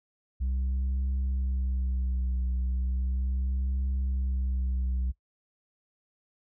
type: tone with vibrato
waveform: sine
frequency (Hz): 64.1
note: C2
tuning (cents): -35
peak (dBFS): -23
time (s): 0.4-5.12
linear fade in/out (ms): 20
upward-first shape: triangle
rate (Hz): 0.36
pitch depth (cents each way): 45
effects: noise-tail reverb RT60 0.1 s tail -20 dB re dry + tanh soft clip ceiling -25 dBFS